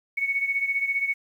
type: beating tone pair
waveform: sine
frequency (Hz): 2217 / 2232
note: C#7 / C#7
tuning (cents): 0 / +11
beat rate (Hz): 15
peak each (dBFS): -24 / -29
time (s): 0.17-1.14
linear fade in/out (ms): 10
effects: 9-bit